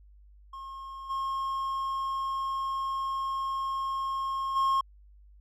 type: tone with level steps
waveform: triangle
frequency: 1077 Hz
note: C6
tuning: 50 cents sharp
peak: -37 / -27 / -21 dBFS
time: 0.53-4.81 s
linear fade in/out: 5 ms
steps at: 1.09 / 4.55 s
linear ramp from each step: 20 ms
effects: added 50 Hz sine -52 dBFS peak until 5.4 s